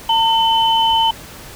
sine tone pair together, 904 / 3041 Hz, A5 / F#7, +47 / +47 cents, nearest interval octave + major sixth, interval 2100 cents, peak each -13 / -16 dBFS, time 0.09-1.11 s, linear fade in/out 5 ms, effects pink hiss -36 dBFS RMS until 1.55 s

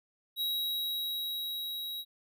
square tone with level ramp, 3845 Hz, B7, 47 cents flat, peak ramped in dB -30 to -37 dBFS, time 0.36-2.05 s, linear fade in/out 50 ms, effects none

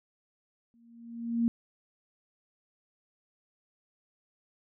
sine tone with exponential growth, 233.1 Hz, A#3, in tune, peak -21 dBFS, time 0.74-1.48 s, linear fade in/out 0 ms, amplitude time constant 160 ms, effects none

